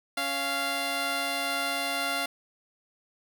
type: tone pair together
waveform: 10% pulse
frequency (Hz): 277.2 / 694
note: C#4 / F5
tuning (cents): 0 / -11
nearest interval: octave + major third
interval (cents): 1589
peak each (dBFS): -26 / -20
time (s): 0.17-2.26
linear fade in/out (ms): 5
effects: none